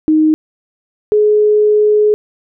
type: tone pair in turn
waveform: sine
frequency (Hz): 311.1 / 422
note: D#4 / G#4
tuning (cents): 0 / +28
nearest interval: perfect fourth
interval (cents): 528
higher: second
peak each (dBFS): -7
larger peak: neither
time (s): 0.08-0.34 / 1.12-2.14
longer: second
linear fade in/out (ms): 0
effects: none